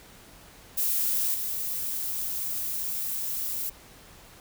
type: noise with level steps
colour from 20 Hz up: violet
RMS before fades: -26 / -31 dBFS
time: 0.77-3.7 s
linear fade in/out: 10 ms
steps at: 1.34 s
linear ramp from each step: 2 ms
effects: pink hiss -51 dBFS RMS until 4.4 s